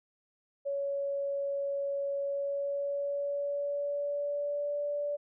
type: tone with pitch glide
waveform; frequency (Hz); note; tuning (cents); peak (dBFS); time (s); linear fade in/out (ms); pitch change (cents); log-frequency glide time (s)
sine; 560 to 580.8; C#5 to D5; +18 to -19; -30; 0.65-5.17; 20; +63; 2.21-4.79
effects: none